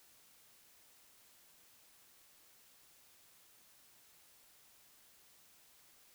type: silence
effects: white hiss -65 dBFS RMS until 6.14 s